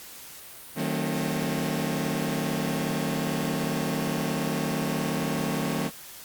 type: chord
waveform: sawtooth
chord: D# diminished seventh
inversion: none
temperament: just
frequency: 155.56 / 186.68 / 224 / 268.8 Hz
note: D#3 / F#3 / A3 / C4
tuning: 0 / +16 / +31 / +47 cents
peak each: -27 / -29 / -27 / -28 dBFS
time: 0.75-5.91 s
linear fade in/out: 50 ms
effects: white hiss -44 dBFS RMS until 6.24 s + Opus 48 kbps